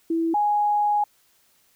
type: tone pair in turn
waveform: sine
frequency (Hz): 329.6 / 830.5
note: E4 / G#5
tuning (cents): 0 / 0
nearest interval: octave + major third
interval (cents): 1600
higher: second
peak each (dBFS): -20 / -18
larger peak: second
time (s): 0.1-0.34 / 0.34-1.04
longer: second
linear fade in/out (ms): 5
effects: white hiss -62 dBFS RMS until 1.75 s